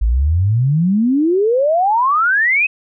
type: exponential sweep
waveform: sine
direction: up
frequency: 51.2 to 2596 Hz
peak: -11 dBFS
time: 0.01-2.67 s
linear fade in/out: 10 ms
effects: none

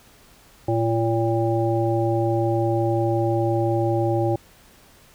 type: harmonic tone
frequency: 114.1 Hz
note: A#2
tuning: 37 cents flat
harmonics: 1 / 3 / 5 / 7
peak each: -23 / -22 / -26 / -27 dBFS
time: 0.68-4.36 s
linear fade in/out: 5 ms
effects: pink hiss -52 dBFS RMS until 5.14 s

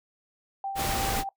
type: tone with tremolo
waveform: sine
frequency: 784 Hz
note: G5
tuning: in tune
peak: -28 dBFS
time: 0.64-1.29 s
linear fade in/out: 2 ms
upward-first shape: triangle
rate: 7.9 Hz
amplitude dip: 40%
type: noise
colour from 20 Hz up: pink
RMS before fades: -29 dBFS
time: 0.75-1.24 s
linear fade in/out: 50 ms
effects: noise-tail reverb RT60 0.1 s tail -18 dB re dry

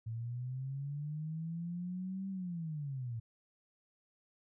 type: linear two-way sweep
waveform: sine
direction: up then down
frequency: 111.1 to 194.8 to 111.1 Hz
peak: -37 dBFS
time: 0.06-3.2 s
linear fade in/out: 10 ms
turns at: 2.29 s
effects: none

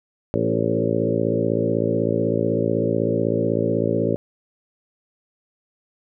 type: harmonic tone with a mistuned harmonic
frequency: 56 Hz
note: A1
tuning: 31 cents sharp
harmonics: 2 / 3 / 4 / 5 / 6 / 7 / 8 / 9 / 10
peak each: -27 / -27 / -27 / -27 / -27 / -27 / -27 / -27 / -27 dBFS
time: 0.34-4.16 s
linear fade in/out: 0 ms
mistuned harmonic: 7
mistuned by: +15 cents
effects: none

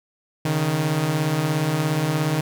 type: beating tone pair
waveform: sawtooth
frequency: 138.59 / 155.59 Hz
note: C#3 / D#3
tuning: 0 / 0 cents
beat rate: 17 Hz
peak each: -22 / -17 dBFS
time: 0.45-2.41 s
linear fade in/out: 5 ms
effects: none

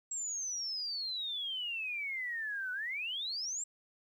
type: exponential two-way sweep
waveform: sine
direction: down then up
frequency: 7660 to 1471 to 7660 Hz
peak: -35 dBFS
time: 0.11-3.64 s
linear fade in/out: 5 ms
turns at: 2.72 s
effects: 11-bit

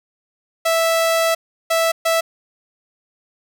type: tone bursts at uneven times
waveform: sawtooth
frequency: 658 Hz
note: E5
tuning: 3 cents flat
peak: -11 dBFS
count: 3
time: 0.65-1.35 / 1.7-1.92 / 2.05-2.21 s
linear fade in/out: 10 ms
effects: none

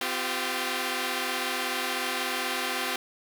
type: chord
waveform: 5% pulse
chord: C suspended fourth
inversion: none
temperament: equal with one note detuned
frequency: 255.9 / 349.2 / 392 Hz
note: C4 / F4 / G4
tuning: -38 / 0 / 0 cents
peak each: -21 dBFS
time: 0.01-2.96 s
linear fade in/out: 2 ms
effects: none

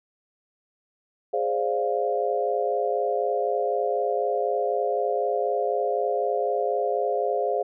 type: chord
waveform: sine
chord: D half-diminished seventh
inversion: second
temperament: equal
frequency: 415.3 / 523.3 / 587.3 / 698.5 Hz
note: Ab4 / C5 / D5 / F5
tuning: 0 / 0 / 0 / 0 cents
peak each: -27 / -27 / -30 / -27 dBFS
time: 1.33-7.63 s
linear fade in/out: 10 ms
effects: none

